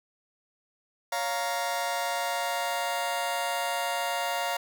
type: chord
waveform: sawtooth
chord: Bb minor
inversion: first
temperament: just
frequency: 559.4 / 699.2 / 932.3 Hz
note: Db5 / F5 / Bb5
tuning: +16 / +2 / 0 cents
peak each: -31 / -27 / -28 dBFS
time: 1.12-4.57 s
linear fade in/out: 5 ms
effects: none